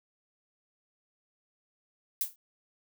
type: noise with exponential decay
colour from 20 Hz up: violet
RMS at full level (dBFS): -26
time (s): 2.21-2.36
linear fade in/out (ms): 1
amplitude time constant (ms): 31
effects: none